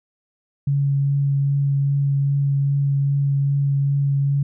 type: tone with vibrato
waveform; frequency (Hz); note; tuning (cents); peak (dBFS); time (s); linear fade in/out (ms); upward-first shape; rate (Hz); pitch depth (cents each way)
sine; 140; C#3; +18; -16; 0.67-4.43; 5; triangle; 2.5; 12
effects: none